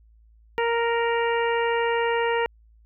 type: harmonic tone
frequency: 466.2 Hz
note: A#4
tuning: in tune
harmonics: 1 / 2 / 3 / 4 / 5 / 6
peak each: -23 / -26 / -33 / -30 / -35 / -35 dBFS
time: 0.58-2.46 s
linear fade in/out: 0 ms
effects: added 55 Hz sine -52 dBFS peak until 2.85 s